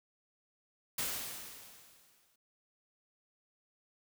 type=noise with exponential decay; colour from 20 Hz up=white; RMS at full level=-34 dBFS; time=0.98-2.36 s; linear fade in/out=5 ms; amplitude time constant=300 ms; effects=none